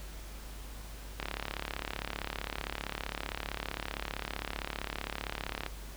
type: click train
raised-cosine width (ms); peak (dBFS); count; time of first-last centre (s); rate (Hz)
0.3; -18; 159; 1.2-5.663; 35.4
effects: added 50 Hz sine -43 dBFS peak until 5.96 s + pink hiss -50 dBFS RMS until 5.96 s